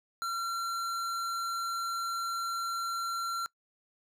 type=tone with hard clipping; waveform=sine; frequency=1365 Hz; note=F6; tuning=40 cents flat; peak=-33 dBFS; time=0.22-3.46 s; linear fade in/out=0 ms; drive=15 dB; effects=noise-tail reverb RT60 0.1 s tail -23 dB re dry